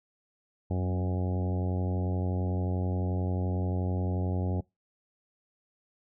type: harmonic tone with a mistuned harmonic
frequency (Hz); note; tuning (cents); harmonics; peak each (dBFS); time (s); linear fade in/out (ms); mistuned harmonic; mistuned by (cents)
91.4; F#2; -21; 1 / 2 / 3 / 4 / 5 / 6 / 7 / 8 / 9; -28 / -34 / -38 / -40 / -42 / -44 / -45 / -46 / -47; 0.7-4.61; 10; 2; +18
effects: noise-tail reverb RT60 0.2 s tail -23 dB re dry